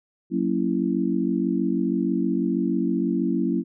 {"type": "chord", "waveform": "sine", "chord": "F# dominant seventh", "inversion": "none", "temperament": "just", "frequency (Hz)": [185, 231.2, 277.5, 333], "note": ["F#3", "A#3", "C#4", "E4"], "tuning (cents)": [0, -14, 2, 18], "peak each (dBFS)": -26, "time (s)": [0.3, 3.64], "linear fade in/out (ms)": 50, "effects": []}